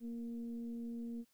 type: tone with frequency modulation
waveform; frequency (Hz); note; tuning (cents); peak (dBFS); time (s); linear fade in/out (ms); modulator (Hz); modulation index
sine; 234.2; A#3; +8; -40; 0-1.25; 50; 231; 0.38
effects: white hiss -75 dBFS RMS until 1.33 s